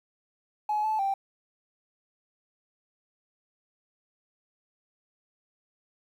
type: tone with pitch steps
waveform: triangle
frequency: 846 / 868 / 784 Hz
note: G#5 / A5 / G5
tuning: +32 / -24 / 0 cents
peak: -21 dBFS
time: 0.69-1.14 s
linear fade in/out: 5 ms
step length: 150 ms
effects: tanh soft clip ceiling -22 dBFS + 10-bit